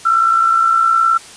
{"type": "tone with amplitude modulation", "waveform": "sine", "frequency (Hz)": 1345, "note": "E6", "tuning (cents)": 34, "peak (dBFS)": -7, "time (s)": [0.05, 1.18], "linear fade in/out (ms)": 10, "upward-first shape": "sine", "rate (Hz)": 59.4, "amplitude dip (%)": 55, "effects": ["white hiss -37 dBFS RMS until 1.36 s", "resampled to 22050 Hz"]}